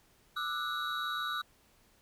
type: tone cluster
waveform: triangle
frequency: 1189 / 1310 / 1468 / 3843 Hz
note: D6 / E6 / F#6 / B7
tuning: +21 / -11 / -14 / -48 cents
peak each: -37 / -38 / -36 / -37 dBFS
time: 0.36-1.42 s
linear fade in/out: 10 ms
effects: pink hiss -66 dBFS RMS until 2.01 s